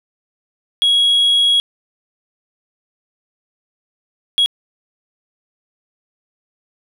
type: tone bursts at uneven times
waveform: sine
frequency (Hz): 3318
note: G#7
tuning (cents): -2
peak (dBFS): -8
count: 2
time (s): 0.82-1.6 / 4.38-4.46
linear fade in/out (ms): 0
effects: tanh soft clip ceiling -9 dBFS + 8-bit